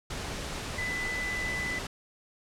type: tone in noise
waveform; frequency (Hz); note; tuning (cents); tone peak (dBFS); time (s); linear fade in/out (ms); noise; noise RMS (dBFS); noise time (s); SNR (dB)
sine; 2000; B6; +21; -31; 0.78-1.79; 5; pink; -36; 0.1-1.87; +2
effects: low-pass 8000 Hz 12 dB/octave